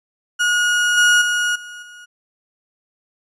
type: tone with level steps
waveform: 35% pulse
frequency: 1445 Hz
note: F#6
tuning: 41 cents flat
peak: -13 / -9 / -15 / -31 / -36 dBFS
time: 0.39-2.06 s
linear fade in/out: 20 ms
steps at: 0.97 / 1.21 / 1.55 / 1.82 s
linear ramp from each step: 10 ms
effects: resampled to 22050 Hz